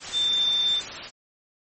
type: tone in noise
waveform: sine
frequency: 3574 Hz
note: A7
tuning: 26 cents sharp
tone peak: -20 dBFS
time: 0.12-0.82 s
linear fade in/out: 50 ms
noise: white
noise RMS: -34 dBFS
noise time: 0-1.11 s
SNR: +11 dB
effects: MP3 32 kbps

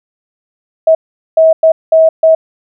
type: tone bursts at uneven times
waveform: sine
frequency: 643 Hz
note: E5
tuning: 43 cents flat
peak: -3 dBFS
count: 5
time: 0.87-0.95 / 1.37-1.53 / 1.63-1.72 / 1.92-2.09 / 2.23-2.35 s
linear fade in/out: 5 ms
effects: none

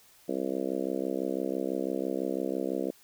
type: harmonic tone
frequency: 66 Hz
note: C2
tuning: 16 cents sharp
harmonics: 3 / 4 / 5 / 6 / 7 / 8 / 9 / 10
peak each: -39 / -35 / -34 / -38 / -36 / -37 / -40 / -44 dBFS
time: 0.28-2.91 s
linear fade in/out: 10 ms
effects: white hiss -59 dBFS RMS until 3.03 s

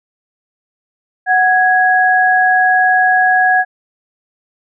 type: tone pair together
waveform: sine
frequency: 740 / 1661.2 Hz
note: F#5 / G#6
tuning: 0 / 0 cents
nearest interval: octave + major second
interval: 1400 cents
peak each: -11 dBFS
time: 1.26-3.65 s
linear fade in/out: 50 ms
effects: none

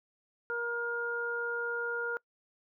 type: harmonic tone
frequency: 472.3 Hz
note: A#4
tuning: 23 cents sharp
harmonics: 1 / 2 / 3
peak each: -36 / -43 / -33 dBFS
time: 0.5-2.17 s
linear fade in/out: 0 ms
effects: noise-tail reverb RT60 0.1 s tail -24 dB re dry

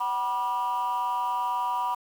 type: tone with amplitude modulation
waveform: sine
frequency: 972 Hz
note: B5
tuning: 28 cents flat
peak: -19 dBFS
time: 0-1.95 s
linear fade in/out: 10 ms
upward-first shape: sine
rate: 218 Hz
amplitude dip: 95%
effects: tanh soft clip ceiling -20 dBFS + 8-bit

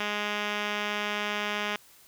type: tone with low-pass filter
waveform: 5% pulse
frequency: 207.7 Hz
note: G#3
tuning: in tune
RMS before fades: -31 dBFS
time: 0-1.76 s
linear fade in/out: 2 ms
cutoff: 3700 Hz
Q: 2.5
effects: white hiss -56 dBFS RMS until 2.07 s

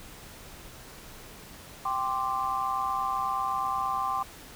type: chord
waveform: sine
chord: G suspended fourth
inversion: none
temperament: equal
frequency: 784 / 1046.5 / 1174.7 Hz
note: G5 / C6 / D6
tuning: 0 / 0 / 0 cents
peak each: -32 / -30 / -31 dBFS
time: 1.85-4.23 s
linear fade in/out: 5 ms
effects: pink hiss -47 dBFS RMS until 4.55 s

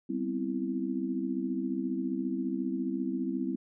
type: chord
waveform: sine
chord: C major seventh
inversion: second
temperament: equal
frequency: 196 / 246.9 / 261.6 / 329.6 Hz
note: G3 / B3 / C4 / E4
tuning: 0 / 0 / 0 / 0 cents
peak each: -36 / -37 / -33 / -35 dBFS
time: 0.09-3.56 s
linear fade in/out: 10 ms
effects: none

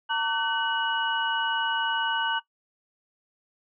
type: tone cluster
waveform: sine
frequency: 911 / 1149 / 1515 / 2921 Hz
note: A#5 / D6 / F#6 / F#7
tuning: -40 / -38 / +40 / -23 cents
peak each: -27 / -35 / -28 / -31 dBFS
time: 0.09-2.4 s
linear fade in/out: 20 ms
effects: noise-tail reverb RT60 0.1 s tail -17 dB re dry

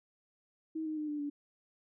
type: tone with pitch steps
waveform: sine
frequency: 318 / 310.6 / 303.3 / 296.2 / 289.3 Hz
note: D#4 / D#4 / D#4 / D4 / D4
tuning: +38 / -3 / -44 / +15 / -26 cents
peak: -34 dBFS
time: 0.75-1.3 s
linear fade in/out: 10 ms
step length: 110 ms
effects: none

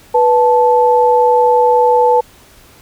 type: tone pair together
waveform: sine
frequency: 490.8 / 874.5 Hz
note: B4 / A5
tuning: -11 / -11 cents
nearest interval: minor seventh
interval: 1000 cents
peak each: -10 dBFS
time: 0.14-2.21 s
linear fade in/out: 10 ms
effects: pink hiss -44 dBFS RMS until 2.81 s

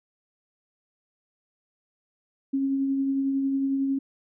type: tone with tremolo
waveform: sine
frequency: 272.1 Hz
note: C#4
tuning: 32 cents flat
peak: -21 dBFS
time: 2.53-3.99 s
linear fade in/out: 10 ms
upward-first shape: triangle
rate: 11 Hz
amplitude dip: 30%
effects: none

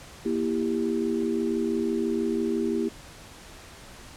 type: chord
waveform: sine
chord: E diminished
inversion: second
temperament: just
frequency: 237.3 / 329.6 / 395.6 Hz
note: Bb3 / E4 / G4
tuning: +31 / 0 / +16 cents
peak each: -28 dBFS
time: 0.25-2.89 s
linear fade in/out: 10 ms
effects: pink hiss -46 dBFS RMS until 4.16 s + low-pass 10000 Hz 12 dB/octave

